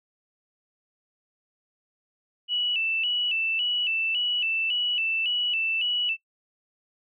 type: tone with vibrato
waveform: sine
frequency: 2794 Hz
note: F7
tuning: in tune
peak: -23 dBFS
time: 2.48-6.17 s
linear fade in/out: 50 ms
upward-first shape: square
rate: 1.8 Hz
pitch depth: 86 cents each way
effects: noise-tail reverb RT60 0.1 s tail -22 dB re dry